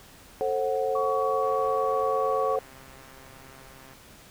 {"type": "chord", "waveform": "sine", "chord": "F# diminished", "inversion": "first", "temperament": "just", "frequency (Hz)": [444, 532.8, 740], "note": ["A4", "C5", "F#5"], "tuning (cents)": [16, 31, 0], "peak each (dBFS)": [-28, -27, -30], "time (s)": [0.41, 2.59], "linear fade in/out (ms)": 0}
{"type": "tone", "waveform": "sine", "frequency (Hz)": 1125, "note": "C#6", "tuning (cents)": 25, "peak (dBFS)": -28, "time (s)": [0.95, 2.56], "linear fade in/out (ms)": 5}
{"type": "click train", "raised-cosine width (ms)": 0.5, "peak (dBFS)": -36, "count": 334, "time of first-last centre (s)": [1.43, 3.934], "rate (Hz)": 133}
{"effects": ["pink hiss -51 dBFS RMS until 4.3 s"]}